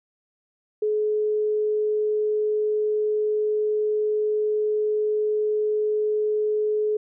sine tone, 425.3 Hz, G#4, 41 cents sharp, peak -20 dBFS, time 0.82-6.97 s, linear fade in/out 5 ms, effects none

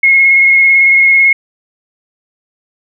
sine tone with vibrato, 2163 Hz, C#7, 43 cents flat, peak -4 dBFS, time 0.03-1.33 s, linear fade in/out 5 ms, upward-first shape square, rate 18 Hz, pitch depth 13 cents each way, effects none

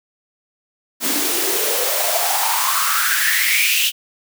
white noise with high-pass filter sweep, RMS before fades -18 dBFS, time 1-3.92 s, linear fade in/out 50 ms, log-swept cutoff 250 to 3000 Hz, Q 6.8, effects none

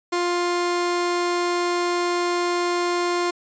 35% pulse tone pair together, 351 / 1053 Hz, F4 / C6, +9 / +11 cents, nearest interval octave + perfect fifth, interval 1902 cents, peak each -20 / -25 dBFS, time 0.12-3.31 s, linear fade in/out 10 ms, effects resampled to 16000 Hz

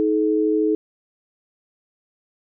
sine tone pair together, 316.1 / 428.8 Hz, D#4 / A4, +27 / -45 cents, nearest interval perfect fourth, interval 528 cents, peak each -19 dBFS, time 0-0.75 s, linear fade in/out 0 ms, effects none

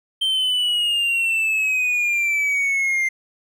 triangle exponential sweep, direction down, 3136 to 2093 Hz, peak -16 dBFS, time 0.21-3.09 s, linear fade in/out 10 ms, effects none

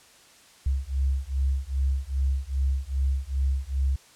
sine beating tone pair, 66.3 / 68.8 Hz, C2 / C#2, +23 / -12 cents, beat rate 2.5 Hz, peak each -26 dBFS, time 0.66-3.96 s, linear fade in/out 5 ms, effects white hiss -54 dBFS RMS until 4.15 s + low-pass 9000 Hz 12 dB/octave

